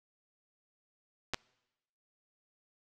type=clicks; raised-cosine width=0.2 ms; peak=-15 dBFS; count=2; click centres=1.336 / 1.344 s; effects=noise-tail reverb RT60 1.0 s tail -26 dB re dry